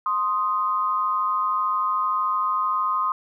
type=tone pair together; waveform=sine; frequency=1047.8 / 1246 Hz; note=C6 / D#6; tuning=+2 / +2 cents; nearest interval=minor third; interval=300 cents; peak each=-23 dBFS; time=0.06-3.12 s; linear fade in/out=2 ms; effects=none